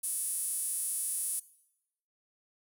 sawtooth tone with high-pass filter, 434.4 Hz, A4, 22 cents flat, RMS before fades -34 dBFS, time 0.03-1.4 s, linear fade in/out 10 ms, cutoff 10000 Hz, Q 6.3, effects noise-tail reverb RT60 0.8 s tail -19 dB re dry

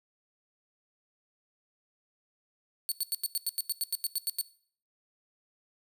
10% pulse tone bursts, 4435 Hz, C#8, in tune, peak -21 dBFS, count 14, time 2.89-4.412 s, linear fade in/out 0 ms, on 27 ms, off 88 ms, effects noise-tail reverb RT60 0.5 s tail -18 dB re dry

